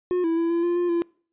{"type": "tone with pitch steps", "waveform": "triangle", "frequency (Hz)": [359.8, 329.4, 334.1, 339.1, 347.4, 351.4, 341], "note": ["F#4", "E4", "E4", "E4", "F4", "F4", "F4"], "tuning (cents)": [-48, -1, 23, 49, -9, 11, -41], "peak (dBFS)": -18, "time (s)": [0.11, 1.02], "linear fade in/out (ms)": 0, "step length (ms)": 130, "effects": ["noise-tail reverb RT60 0.5 s tail -25 dB re dry", "resampled to 8000 Hz"]}